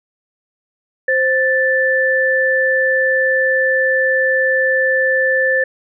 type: tone pair together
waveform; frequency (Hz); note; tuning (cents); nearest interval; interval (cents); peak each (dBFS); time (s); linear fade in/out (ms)
sine; 523.3 / 1760.2; C5 / A6; 0 / 0; octave + major sixth; 2100; -16 / -14; 1.08-5.64; 5
effects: none